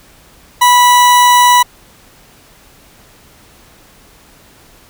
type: tone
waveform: 40% pulse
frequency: 982 Hz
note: B5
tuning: 10 cents flat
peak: -4 dBFS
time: 0.61-1.63 s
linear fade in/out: 10 ms
effects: pink hiss -44 dBFS RMS until 4.89 s